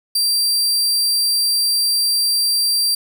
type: tone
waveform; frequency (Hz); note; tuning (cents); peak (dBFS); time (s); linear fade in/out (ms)
sawtooth; 4710; D8; +4; -12; 0.15-2.95; 5
effects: 9-bit